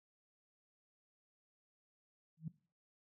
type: tone with exponential growth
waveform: sine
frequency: 159.9 Hz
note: D#3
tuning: 48 cents sharp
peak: -35 dBFS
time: 2.37-2.48 s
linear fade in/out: 5 ms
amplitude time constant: 23 ms
effects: noise-tail reverb RT60 0.4 s tail -19 dB re dry + high-pass 100 Hz 12 dB/octave